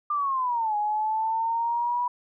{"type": "linear two-way sweep", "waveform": "sine", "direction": "down then up", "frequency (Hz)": [1200, 830.6, 981], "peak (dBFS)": -23, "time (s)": [0.1, 2.08], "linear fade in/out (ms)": 5, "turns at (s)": 0.76, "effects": []}